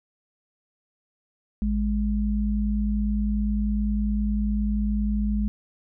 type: tone pair together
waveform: sine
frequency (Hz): 54.94 / 207.7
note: A1 / G#3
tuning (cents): -2 / 0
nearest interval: octave + major seventh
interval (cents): 2302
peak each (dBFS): -24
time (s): 1.62-5.48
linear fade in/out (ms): 0
effects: none